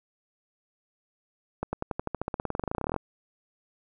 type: accelerating click train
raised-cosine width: 1 ms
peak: -15 dBFS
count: 27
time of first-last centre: 1.63-2.963 s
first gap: 100 ms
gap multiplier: 0.94
effects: none